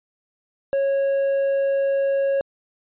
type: tone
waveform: triangle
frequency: 550 Hz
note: C#5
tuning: 14 cents flat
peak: -16 dBFS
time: 0.73-2.41 s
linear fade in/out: 0 ms
effects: resampled to 8000 Hz